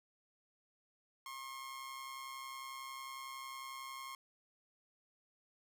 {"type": "tone with amplitude modulation", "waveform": "sawtooth", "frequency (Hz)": 1075, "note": "C6", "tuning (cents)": 47, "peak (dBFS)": -39, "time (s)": [1.26, 4.15], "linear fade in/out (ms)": 2, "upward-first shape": "sine", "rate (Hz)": 131, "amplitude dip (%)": 50, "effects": []}